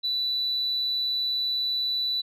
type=tone; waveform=sine; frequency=3968 Hz; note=B7; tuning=7 cents sharp; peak=-23 dBFS; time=0.03-2.22 s; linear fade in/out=20 ms; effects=tanh soft clip ceiling -20 dBFS